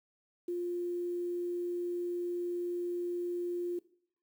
sine tone with quantisation, 350.9 Hz, F4, 8 cents sharp, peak -32 dBFS, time 0.48-3.79 s, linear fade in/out 5 ms, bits 10, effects noise-tail reverb RT60 0.6 s tail -19 dB re dry

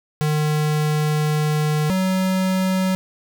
square tone pair in turn, 151.9 / 187.61 Hz, D#3 / F#3, -41 / +24 cents, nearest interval major third, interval 365 cents, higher second, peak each -18 dBFS, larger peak neither, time 0.21-1.9 / 1.9-2.95 s, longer first, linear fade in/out 0 ms, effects none

